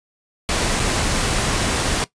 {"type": "noise with dropouts", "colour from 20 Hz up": "pink", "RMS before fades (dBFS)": -20, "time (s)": [0.49, 2.04], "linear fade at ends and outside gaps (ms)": 0, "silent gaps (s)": [0.796, 0.8], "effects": ["noise-tail reverb RT60 0.1 s tail -17 dB re dry", "resampled to 22050 Hz"]}